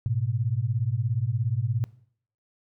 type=beating tone pair; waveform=sine; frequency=107.1 / 124.1 Hz; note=A2 / B2; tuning=-46 / +9 cents; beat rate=17 Hz; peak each=-26 dBFS; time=0.06-1.84 s; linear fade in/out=0 ms; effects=noise-tail reverb RT60 0.6 s tail -20 dB re dry